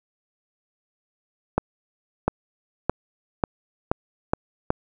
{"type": "accelerating click train", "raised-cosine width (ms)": 1, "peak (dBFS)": -5, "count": 7, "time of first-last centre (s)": [1.58, 4.704], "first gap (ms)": 700, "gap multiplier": 0.88, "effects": []}